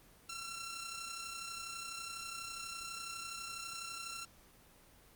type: tone with amplitude modulation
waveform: 10% pulse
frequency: 1356 Hz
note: E6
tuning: 49 cents sharp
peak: -32 dBFS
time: 0.29-4.25 s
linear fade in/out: 5 ms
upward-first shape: sine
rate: 32.1 Hz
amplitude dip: 45%
effects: pink hiss -62 dBFS RMS until 5.15 s + Opus 24 kbps